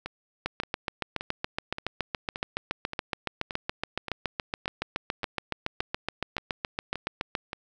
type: two click trains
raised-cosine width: 0.3 ms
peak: -12 / -18 dBFS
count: 50 / 14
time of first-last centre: 0.46-7.352 / 0.06-7.531 s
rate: 7.11 / 1.74 Hz
effects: none